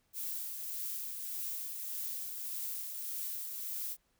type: noise with tremolo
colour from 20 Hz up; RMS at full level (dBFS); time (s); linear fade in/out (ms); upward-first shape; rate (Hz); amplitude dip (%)
violet; -38; 0.13-3.97; 50; triangle; 1.7; 40
effects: pink hiss -75 dBFS RMS until 4.19 s